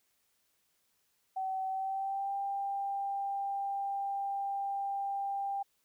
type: tone with pitch glide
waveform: sine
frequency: 762 to 793.4 Hz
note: G5 to G5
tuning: -49 to +21 cents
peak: -32 dBFS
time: 1.36-5.63 s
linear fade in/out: 10 ms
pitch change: +70 cents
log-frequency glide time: 1.68-2.34 s
effects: white hiss -75 dBFS RMS until 5.84 s